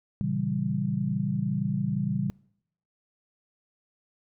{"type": "chord", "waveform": "sine", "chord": "A# diminished seventh", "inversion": "none", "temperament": "equal", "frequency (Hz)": [116.54, 138.59, 164.81, 196], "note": ["A#2", "C#3", "E3", "G3"], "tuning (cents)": [0, 0, 0, 0], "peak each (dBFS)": [-34, -30, -32, -29], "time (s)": [0.21, 2.3], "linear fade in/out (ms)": 0, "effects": ["noise-tail reverb RT60 0.7 s tail -25 dB re dry"]}